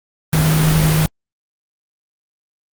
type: tone in noise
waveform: sine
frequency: 156.4 Hz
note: D#3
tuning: 9 cents sharp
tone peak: -12 dBFS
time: 0.33-1.06 s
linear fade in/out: 0 ms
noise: pink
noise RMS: -19 dBFS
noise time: 0.33-1.06 s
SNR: +4 dB
effects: Opus 32 kbps